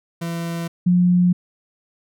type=tone pair in turn; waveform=40% pulse / sine; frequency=168.3 / 178.31 Hz; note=E3 / F3; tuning=+36 / +36 cents; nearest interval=minor second; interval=100 cents; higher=second; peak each=-23 / -12 dBFS; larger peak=second; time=0.21-0.68 / 0.86-1.33 s; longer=neither; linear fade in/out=10 ms; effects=none